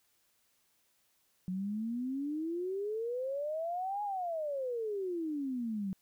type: exponential two-way sweep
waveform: sine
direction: up then down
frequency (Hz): 180.1 to 839 to 186.6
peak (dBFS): -33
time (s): 1.48-5.93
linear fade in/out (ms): 0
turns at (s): 4.03
effects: white hiss -73 dBFS RMS until 6.01 s